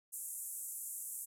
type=band-pass noise; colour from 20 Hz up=white; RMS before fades=-44 dBFS; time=0.12-1.26 s; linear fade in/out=20 ms; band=7400 to 13000 Hz; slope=48 dB/octave; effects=none